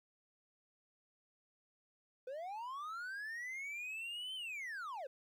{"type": "linear two-way sweep", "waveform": "triangle", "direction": "up then down", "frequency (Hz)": [489.5, 3114, 489.5], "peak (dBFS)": -40, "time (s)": [2.27, 5.07], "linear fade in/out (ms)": 5, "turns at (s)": 4.35, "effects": ["13-bit"]}